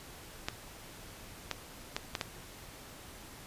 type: clicks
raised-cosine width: 0.2 ms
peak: -15 dBFS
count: 5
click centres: 0.485 / 1.513 / 1.965 / 2.152 / 2.212 s
effects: pink hiss -50 dBFS RMS until 3.46 s + resampled to 32000 Hz